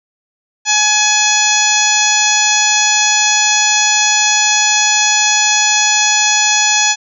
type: harmonic tone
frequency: 844 Hz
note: G#5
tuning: 28 cents sharp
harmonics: 1 / 2 / 3 / 4 / 5 / 6 / 7 / 8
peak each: -18 / -19 / -17 / -18 / -21 / -22 / -16 / -16 dBFS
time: 0.65-6.96 s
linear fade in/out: 50 ms
effects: none